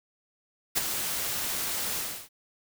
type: noise with ADSR envelope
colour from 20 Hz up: white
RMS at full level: -23 dBFS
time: 0.75-2.29 s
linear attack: 23 ms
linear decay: 21 ms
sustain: -8 dB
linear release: 320 ms
effects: none